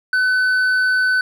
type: tone with hard clipping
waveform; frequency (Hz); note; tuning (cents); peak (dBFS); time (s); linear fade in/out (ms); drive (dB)
sine; 1508; F#6; +32; -15; 0.13-1.21; 2; 4
effects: none